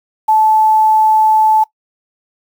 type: tone with quantisation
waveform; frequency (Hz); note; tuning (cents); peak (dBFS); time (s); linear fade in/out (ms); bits
sine; 870; A5; -20; -7; 0.28-1.64; 10; 6
effects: noise-tail reverb RT60 0.1 s tail -20 dB re dry